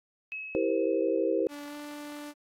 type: tone with exponential decay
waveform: sine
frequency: 2573 Hz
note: E7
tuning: 43 cents flat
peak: -33 dBFS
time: 0.32-1.66 s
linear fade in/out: 0 ms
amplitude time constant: 290 ms
type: chord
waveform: sine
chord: C dominant seventh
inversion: first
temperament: just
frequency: 327 / 392.4 / 470.9 / 523.3 Hz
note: E4 / G4 / Bb4 / C5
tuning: -14 / +2 / +18 / 0 cents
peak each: -30 dBFS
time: 0.55-1.47 s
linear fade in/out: 0 ms
type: tone with pitch glide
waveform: sawtooth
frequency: 290 to 293.9 Hz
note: D4 to D4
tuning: -22 to +1 cents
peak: -35 dBFS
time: 1.48-2.34 s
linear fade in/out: 50 ms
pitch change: +23 cents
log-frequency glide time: 1.67-1.75 s
effects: AAC 64 kbps